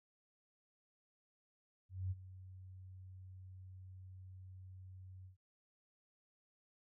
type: tone with ADSR envelope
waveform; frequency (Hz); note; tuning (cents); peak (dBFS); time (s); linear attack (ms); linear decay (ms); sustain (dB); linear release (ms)
sine; 93.3; F#2; +15; -35; 1.89-5.37; 220; 31; -16; 120
effects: none